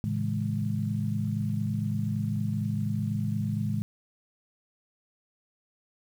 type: chord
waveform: sine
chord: A major seventh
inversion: none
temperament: equal with one note detuned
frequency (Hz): 110 / 138.59 / 162.64 / 207.7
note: A2 / C#3 / E3 / G#3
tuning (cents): 0 / 0 / -23 / 0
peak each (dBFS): -30 / -34 / -34 / -31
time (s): 0.04-3.82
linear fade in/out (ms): 0
effects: 9-bit